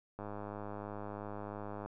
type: click train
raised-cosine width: 1 ms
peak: -29 dBFS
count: 173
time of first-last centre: 0.19-1.86 s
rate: 103 Hz
effects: none